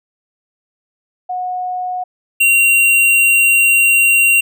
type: tone pair in turn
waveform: sine / square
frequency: 730 / 2756 Hz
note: F#5 / F7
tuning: -24 / -24 cents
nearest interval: octave + major seventh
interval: 2300 cents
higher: second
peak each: -18 / -9 dBFS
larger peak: second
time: 1.29-2.04 / 2.4-4.41 s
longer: second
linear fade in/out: 10 ms
effects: none